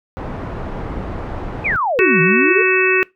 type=low-pass noise; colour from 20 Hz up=pink; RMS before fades=-26 dBFS; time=0.17-1.76 s; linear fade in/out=0 ms; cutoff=1100 Hz; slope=12 dB/octave
type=exponential two-way sweep; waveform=sine; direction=down then up; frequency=2611 to 155.56 to 471.4 Hz; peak=-15 dBFS; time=1.64-2.63 s; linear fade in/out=20 ms; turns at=2.21 s
type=harmonic tone; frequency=373.7 Hz; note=F#4; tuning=17 cents sharp; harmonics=1 / 3 / 4 / 5 / 6 / 7; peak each=-15 / -24 / -21 / -20 / -25 / -16 dBFS; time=1.99-3.03 s; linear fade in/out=0 ms
effects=noise-tail reverb RT60 0.2 s tail -22 dB re dry